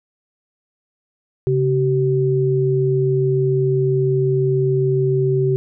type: tone pair together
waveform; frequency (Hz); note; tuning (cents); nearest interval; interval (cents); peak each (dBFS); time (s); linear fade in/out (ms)
sine; 136.3 / 382; C#3 / G4; -29 / -45; octave + tritone; 1784; -17; 1.47-5.56; 0
effects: none